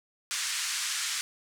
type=band-pass noise; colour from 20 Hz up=white; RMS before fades=-32 dBFS; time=0.31-1.21 s; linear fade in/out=0 ms; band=1300 to 8400 Hz; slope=24 dB/octave; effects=none